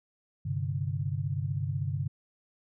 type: chord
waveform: sine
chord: G suspended fourth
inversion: none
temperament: equal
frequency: 98 / 130.81 / 146.83 Hz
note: G2 / C3 / D3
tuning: 0 / 0 / 0 cents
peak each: -33 dBFS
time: 0.45-2.08 s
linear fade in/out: 10 ms
effects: none